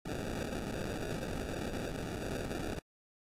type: noise with sample-and-hold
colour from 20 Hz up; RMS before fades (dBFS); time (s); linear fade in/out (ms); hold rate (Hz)
white; -38; 0.05-2.79; 5; 1050
effects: low-pass 12000 Hz 12 dB/octave + AAC 64 kbps